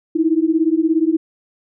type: beating tone pair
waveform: sine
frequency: 313.6 / 330.6 Hz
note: D#4 / E4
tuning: +14 / +5 cents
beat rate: 17 Hz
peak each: -16 dBFS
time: 0.15-1.17 s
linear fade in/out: 10 ms
effects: none